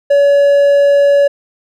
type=tone; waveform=triangle; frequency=567 Hz; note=C#5; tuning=39 cents sharp; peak=-4 dBFS; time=0.1-1.28 s; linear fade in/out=10 ms; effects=none